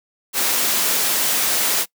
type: high-pass noise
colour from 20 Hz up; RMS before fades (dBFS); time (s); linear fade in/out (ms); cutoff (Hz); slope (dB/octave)
white; -19; 0.33-1.86; 50; 210; 12
effects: noise-tail reverb RT60 0.1 s tail -23 dB re dry